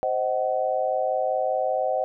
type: chord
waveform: sine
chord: C diminished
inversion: none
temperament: just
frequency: 523.3 / 627.9 / 753.5 Hz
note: C5 / Eb5 / Gb5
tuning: 0 / +16 / +31 cents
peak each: -26 dBFS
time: 0.03-2.04 s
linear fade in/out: 0 ms
effects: none